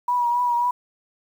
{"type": "tone with vibrato", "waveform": "sine", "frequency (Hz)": 967, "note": "B5", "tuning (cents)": -37, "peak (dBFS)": -18, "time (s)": [0.08, 0.71], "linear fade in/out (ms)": 5, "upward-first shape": "triangle", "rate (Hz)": 3.7, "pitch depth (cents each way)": 37, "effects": ["8-bit"]}